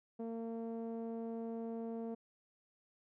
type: tone with low-pass filter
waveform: sawtooth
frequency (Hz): 228.2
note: A#3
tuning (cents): -37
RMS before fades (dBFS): -42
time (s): 0.19-2.15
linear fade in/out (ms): 10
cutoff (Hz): 560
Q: 1.7
effects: none